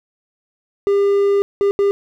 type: tone bursts at uneven times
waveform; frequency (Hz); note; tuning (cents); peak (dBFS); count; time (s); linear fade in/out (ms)
triangle; 400.7; G4; +38; -10; 3; 0.87-1.42 / 1.61-1.71 / 1.79-1.91; 0
effects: none

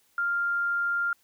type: tone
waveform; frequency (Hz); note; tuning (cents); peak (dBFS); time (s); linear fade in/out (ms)
sine; 1396.9; F6; 0; -24; 0.18-1.13; 2
effects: white hiss -66 dBFS RMS until 1.23 s

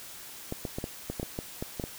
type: clicks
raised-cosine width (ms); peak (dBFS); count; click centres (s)
2; -19; 11; 0.524 / 0.652 / 0.785 / 0.841 / 1.1 / 1.198 / 1.23 / 1.389 / 1.625 / 1.798 / 1.839
effects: white hiss -45 dBFS RMS until 1.98 s

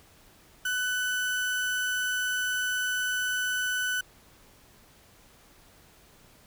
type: tone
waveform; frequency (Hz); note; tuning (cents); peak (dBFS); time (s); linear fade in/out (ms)
35% pulse; 1496; F#6; +19; -25; 0.65-4.01; 5
effects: pink hiss -57 dBFS RMS until 6.46 s

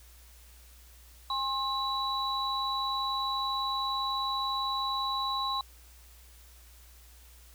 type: tone cluster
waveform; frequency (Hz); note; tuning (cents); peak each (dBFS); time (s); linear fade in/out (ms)
sine; 818 / 1068 / 3931; G#5 / C6 / B7; -26 / +35 / -9; -38 / -31 / -33; 1.3-5.61; 2
effects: added 60 Hz sine -53 dBFS peak until 7.54 s + white hiss -58 dBFS RMS until 7.54 s

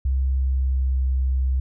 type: tone with pitch glide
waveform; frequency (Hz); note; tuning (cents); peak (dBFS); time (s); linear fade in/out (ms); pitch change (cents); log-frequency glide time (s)
sine; 66 to 65.13; C2 to C2; +16 to -7; -18; 0.05-1.6; 5; -23; 0.27-1.03
effects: none

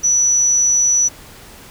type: tone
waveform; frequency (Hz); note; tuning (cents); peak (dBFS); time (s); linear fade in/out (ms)
sine; 5920; F#8; 0; -11; 0.03-1.09; 20
effects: pink hiss -40 dBFS RMS until 1.7 s

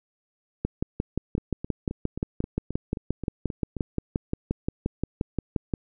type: two click trains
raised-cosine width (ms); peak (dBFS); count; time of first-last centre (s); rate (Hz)
3; -12 / -19; 30 / 10; 0.65-5.738 / 1.38-3.767; 5.7 / 3.77
effects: none

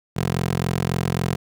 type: tone with high-pass filter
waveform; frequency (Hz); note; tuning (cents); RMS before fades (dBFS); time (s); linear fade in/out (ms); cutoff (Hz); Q
15% pulse; 43.66; F1; 0; -23; 0.16-1.36; 10; 140; 1.2
effects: none

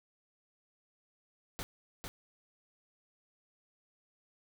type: noise with echo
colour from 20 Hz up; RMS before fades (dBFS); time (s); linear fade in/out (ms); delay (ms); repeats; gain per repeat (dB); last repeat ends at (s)
pink; -40; 1.59-1.63; 0; 450; 1; -3; 2.08
effects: none

